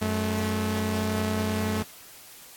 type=tone pair together; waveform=sawtooth; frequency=92.5 / 216.1 Hz; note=F#2 / A3; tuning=0 / -31 cents; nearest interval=octave + minor third; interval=1469 cents; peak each=-25 / -23 dBFS; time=0.01-1.83 s; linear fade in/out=10 ms; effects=white hiss -48 dBFS RMS until 2.56 s + AAC 64 kbps